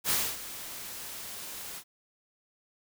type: noise with ADSR envelope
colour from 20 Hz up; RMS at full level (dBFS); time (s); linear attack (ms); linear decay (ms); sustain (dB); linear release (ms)
white; -26; 0.04-1.84; 62; 260; -15; 69
effects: none